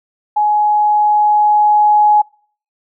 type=tone with level ramp; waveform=sine; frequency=840 Hz; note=G#5; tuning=19 cents sharp; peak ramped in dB=-10 to -6 dBFS; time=0.36-2.22 s; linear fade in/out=10 ms; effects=noise-tail reverb RT60 0.5 s tail -26 dB re dry